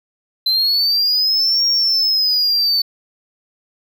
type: linear two-way sweep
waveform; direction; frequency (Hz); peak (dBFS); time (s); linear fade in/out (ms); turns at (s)
triangle; up then down; 4050 to 5588 to 4493; -12; 0.46-2.82; 5; 1.66
effects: none